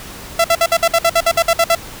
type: tone bursts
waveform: sawtooth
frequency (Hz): 671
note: E5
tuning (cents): +31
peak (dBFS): -6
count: 13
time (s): 0.39-1.751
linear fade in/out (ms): 5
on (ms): 53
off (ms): 56
effects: pink hiss -33 dBFS RMS until 2 s